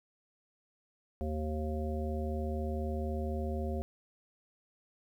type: harmonic tone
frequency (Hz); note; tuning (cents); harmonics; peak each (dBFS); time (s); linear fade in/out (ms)
77; D#2; -17; 1 / 3 / 5 / 7 / 9; -34 / -39 / -41 / -42 / -44; 1.21-3.82; 0
effects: 11-bit